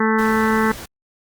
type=harmonic tone; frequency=220 Hz; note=A3; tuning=in tune; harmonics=1 / 2 / 4 / 5 / 6 / 7 / 8 / 9; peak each=-18 / -21 / -24 / -25 / -26 / -26 / -27 / -28 dBFS; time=0-0.72 s; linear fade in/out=5 ms
type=noise; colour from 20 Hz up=pink; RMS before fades=-34 dBFS; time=0.18-0.86 s; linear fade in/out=10 ms
effects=Opus 32 kbps